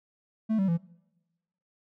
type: tone with pitch steps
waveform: triangle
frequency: 220 / 192.63 / 168.67 Hz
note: A3 / G3 / E3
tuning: 0 / -30 / +40 cents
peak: -21 dBFS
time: 0.49-0.778 s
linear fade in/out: 20 ms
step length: 96 ms
effects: noise-tail reverb RT60 1.0 s tail -24 dB re dry